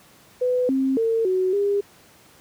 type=tone with pitch steps; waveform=sine; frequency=500 / 266.3 / 453.3 / 372.1 / 403.9 Hz; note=B4 / C4 / A#4 / F#4 / G#4; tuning=+21 / +31 / -48 / +10 / -48 cents; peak=-18 dBFS; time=0.41-1.81 s; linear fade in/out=10 ms; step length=280 ms; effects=pink hiss -52 dBFS RMS until 2.4 s + high-pass 100 Hz 12 dB/octave